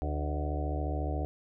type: harmonic tone with a mistuned harmonic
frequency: 74.2 Hz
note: D2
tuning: 18 cents sharp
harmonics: 1 / 2 / 4 / 5 / 6 / 7 / 8 / 9 / 10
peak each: -31 / -40 / -39 / -44 / -44 / -45 / -44 / -44 / -41 dBFS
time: 0.02-1.25 s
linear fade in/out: 0 ms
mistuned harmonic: 9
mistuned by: -43 cents
effects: none